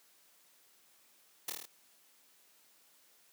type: noise with echo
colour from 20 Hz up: white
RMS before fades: -36 dBFS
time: 1.48-1.5 s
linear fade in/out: 5 ms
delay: 26 ms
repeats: 6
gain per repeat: -2 dB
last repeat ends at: 1.656 s
effects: white hiss -66 dBFS RMS until 3.32 s + high-pass 200 Hz 12 dB/octave